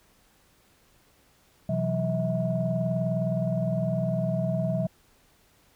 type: tone cluster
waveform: sine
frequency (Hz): 126.9 / 166.1 / 185.7 / 644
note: B2 / E3 / F#3 / E5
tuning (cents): +47 / +13 / +7 / -41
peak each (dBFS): -29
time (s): 1.69-4.87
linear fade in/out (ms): 5
effects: tanh soft clip ceiling -15 dBFS + pink hiss -62 dBFS RMS until 5.75 s